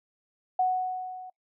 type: tone with level ramp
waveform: sine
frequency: 740 Hz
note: F#5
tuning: in tune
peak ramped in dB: -20 to -40 dBFS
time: 0.59-1.3 s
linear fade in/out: 5 ms
effects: noise-tail reverb RT60 0.1 s tail -24 dB re dry